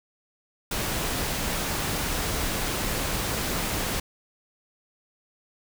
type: noise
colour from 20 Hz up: pink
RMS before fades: -28 dBFS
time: 0.71-4 s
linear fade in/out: 5 ms
effects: none